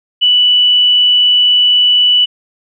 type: tone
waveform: sine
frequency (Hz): 2964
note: F#7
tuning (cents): +2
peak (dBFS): -6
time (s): 0.21-2.26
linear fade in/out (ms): 20
effects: none